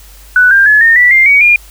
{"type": "tone with pitch steps", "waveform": "sine", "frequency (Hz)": [1487, 1593.7, 1708.1, 1830.7, 1962.1, 2103, 2254, 2416], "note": ["F#6", "G6", "G#6", "A#6", "B6", "C7", "C#7", "D7"], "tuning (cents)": [8, 28, 48, -32, -12, 8, 28, 48], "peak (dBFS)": -3, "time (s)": [0.36, 1.56], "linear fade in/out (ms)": 2, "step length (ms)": 150, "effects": ["added 50 Hz sine -35 dBFS peak until 1.7 s", "white hiss -40 dBFS RMS until 1.7 s"]}